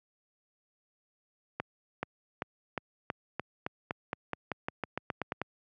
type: accelerating click train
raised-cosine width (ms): 0.5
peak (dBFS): -17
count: 18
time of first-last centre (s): 1.6-5.416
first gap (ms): 430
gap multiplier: 0.91
effects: high-pass 100 Hz 12 dB/octave